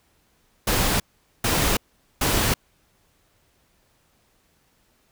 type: noise bursts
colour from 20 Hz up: pink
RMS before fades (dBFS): -21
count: 3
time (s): 0.67-2.54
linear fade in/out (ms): 5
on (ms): 330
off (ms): 440
effects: pink hiss -64 dBFS RMS until 5.11 s